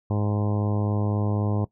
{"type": "harmonic tone", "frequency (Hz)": 103.83, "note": "G#2", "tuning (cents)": 0, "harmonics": [1, 2, 3, 4, 5, 6, 7, 8, 9, 10], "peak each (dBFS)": [-23, -29, -33, -35, -37, -39, -40, -41, -42, -43], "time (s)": [0.1, 1.65], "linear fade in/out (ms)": 5, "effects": ["noise-tail reverb RT60 0.1 s tail -19 dB re dry"]}